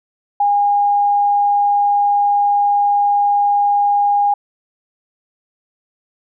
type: tone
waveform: sine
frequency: 815 Hz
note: G#5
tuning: 33 cents flat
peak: -11 dBFS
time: 0.4-4.34 s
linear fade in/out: 5 ms
effects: none